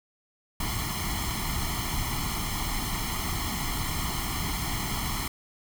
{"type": "noise with comb filter", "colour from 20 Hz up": "pink", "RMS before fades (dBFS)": -30, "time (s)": [0.6, 5.28], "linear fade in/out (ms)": 5, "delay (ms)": 0.95, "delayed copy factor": 0.9, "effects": []}